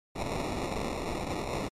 blue noise with sample-and-hold, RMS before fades -33 dBFS, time 0.15-1.69 s, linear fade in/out 20 ms, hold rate 1575 Hz, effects low-pass 9000 Hz 12 dB/octave + MP3 96 kbps

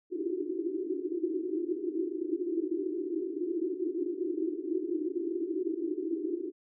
pink band-pass noise, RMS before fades -33 dBFS, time 0.1-6.52 s, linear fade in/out 50 ms, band 310 to 380 Hz, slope 96 dB/octave, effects none

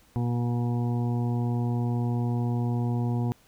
harmonic tone, 120 Hz, B2, 49 cents flat, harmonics 1 / 2 / 3 / 4 / 6 / 7 / 8, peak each -25 / -30 / -38 / -42 / -41 / -44 / -45 dBFS, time 0.16-3.32 s, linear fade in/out 0 ms, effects pink hiss -60 dBFS RMS until 3.47 s

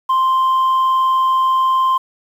sine tone, 1046.5 Hz, C6, in tune, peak -9 dBFS, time 0.09-1.98 s, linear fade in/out 10 ms, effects tanh soft clip ceiling -11 dBFS + 7-bit

